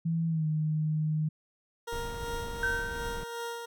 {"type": "tone with pitch glide", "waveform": "sine", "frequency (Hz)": [164.81, 154.66], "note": ["E3", "D#3"], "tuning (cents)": [0, -10], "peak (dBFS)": -26, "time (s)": [0.05, 1.29], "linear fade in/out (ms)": 10, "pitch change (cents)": -110, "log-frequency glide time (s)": [0.28, 0.46]}
{"type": "tone with tremolo", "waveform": "20% pulse", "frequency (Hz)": 468.3, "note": "A#4", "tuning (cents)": 8, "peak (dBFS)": -29, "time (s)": [1.87, 3.66], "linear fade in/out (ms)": 10, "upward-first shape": "sine", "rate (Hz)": 2.7, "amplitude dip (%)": 40}
{"type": "noise", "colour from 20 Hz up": "brown", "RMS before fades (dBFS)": -39, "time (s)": [1.92, 3.24], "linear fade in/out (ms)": 5}
{"type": "tone with exponential decay", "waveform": "sine", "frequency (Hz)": 1542, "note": "G6", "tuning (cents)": -29, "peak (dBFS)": -25, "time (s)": [2.63, 3.55], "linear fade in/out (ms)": 2, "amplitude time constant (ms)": 200}
{"effects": []}